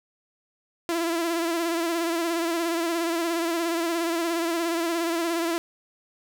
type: tone with vibrato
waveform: sawtooth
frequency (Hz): 335.7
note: E4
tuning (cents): +32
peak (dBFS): -20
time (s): 0.89-5.58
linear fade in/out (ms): 0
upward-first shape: sine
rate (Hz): 17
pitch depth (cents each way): 49
effects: none